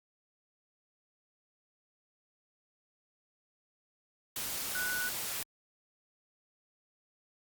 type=tone in noise; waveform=sine; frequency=1480 Hz; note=F#6; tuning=in tune; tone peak=-33 dBFS; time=4.75-5.09 s; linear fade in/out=2 ms; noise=white; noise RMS=-37 dBFS; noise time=4.36-5.43 s; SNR=+1 dB; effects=Opus 48 kbps